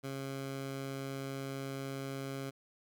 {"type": "tone", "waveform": "15% pulse", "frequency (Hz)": 136.1, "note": "C#3", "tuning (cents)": -31, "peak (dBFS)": -32, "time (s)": [0.03, 2.51], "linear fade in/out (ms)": 20, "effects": []}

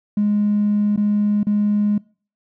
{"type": "tone with dropouts", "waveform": "triangle", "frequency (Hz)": 207.5, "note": "G#3", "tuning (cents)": -1, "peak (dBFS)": -11, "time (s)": [0.17, 1.98], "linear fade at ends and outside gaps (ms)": 5, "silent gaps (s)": [[0.962, 0.975], [1.432, 1.468]], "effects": ["noise-tail reverb RT60 0.4 s tail -26 dB re dry", "tanh soft clip ceiling -12 dBFS"]}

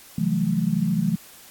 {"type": "tone cluster", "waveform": "sine", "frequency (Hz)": [131.9, 162.6, 182.5, 194.8, 216.7], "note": ["C3", "E3", "F#3", "G3", "A3"], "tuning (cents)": [14, -23, -24, -11, -26], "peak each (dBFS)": [-32, -24, -24, -32, -25], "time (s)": [0.18, 1.16], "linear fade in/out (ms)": 5, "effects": ["white hiss -47 dBFS RMS until 1.5 s", "AAC 64 kbps"]}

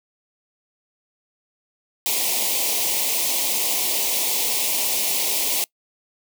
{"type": "band-stop noise", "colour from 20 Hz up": "white", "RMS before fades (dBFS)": -22, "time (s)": [2.06, 5.64], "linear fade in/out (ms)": 0, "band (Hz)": [1000, 2100], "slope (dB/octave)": 48, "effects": ["noise-tail reverb RT60 0.1 s tail -24 dB re dry", "high-pass 300 Hz 12 dB/octave"]}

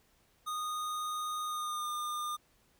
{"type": "tone with pitch glide", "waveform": "square", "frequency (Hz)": [1234, 1209.3], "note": ["D#6", "D#6"], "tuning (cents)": [-15, -50], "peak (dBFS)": -35, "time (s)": [0.46, 2.37], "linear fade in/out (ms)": 20, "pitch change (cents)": -35, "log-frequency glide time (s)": [1.44, 1.88], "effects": ["pink hiss -69 dBFS RMS until 2.79 s"]}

